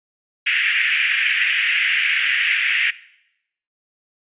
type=band-pass noise; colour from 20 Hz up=white; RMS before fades=-19 dBFS; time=0.46-2.91 s; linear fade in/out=10 ms; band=1700 to 2800 Hz; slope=48 dB/octave; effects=noise-tail reverb RT60 0.8 s tail -19 dB re dry + resampled to 8000 Hz